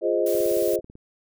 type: chord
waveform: sine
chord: F minor seventh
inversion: none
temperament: equal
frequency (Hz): 349.2 / 415.3 / 523.3 / 622.3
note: F4 / Ab4 / C5 / Eb5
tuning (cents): 0 / 0 / 0 / 0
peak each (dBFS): -25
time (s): 0.01-0.81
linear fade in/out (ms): 50
type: noise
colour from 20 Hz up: blue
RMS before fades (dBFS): -35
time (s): 0.26-0.76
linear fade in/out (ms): 5
type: click train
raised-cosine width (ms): 3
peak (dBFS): -32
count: 12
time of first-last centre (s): 0.35-0.954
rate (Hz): 18.2
effects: none